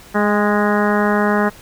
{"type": "harmonic tone with a mistuned harmonic", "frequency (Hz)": 207.7, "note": "G#3", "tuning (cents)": 0, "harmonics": [1, 2, 3, 4, 5, 6, 7, 8, 9], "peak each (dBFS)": [-17, -20, -22, -23, -24, -25, -25, -26, -27], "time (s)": [0.14, 1.5], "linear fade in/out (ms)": 20, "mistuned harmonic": 4, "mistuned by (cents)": -20, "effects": ["pink hiss -42 dBFS RMS until 1.61 s"]}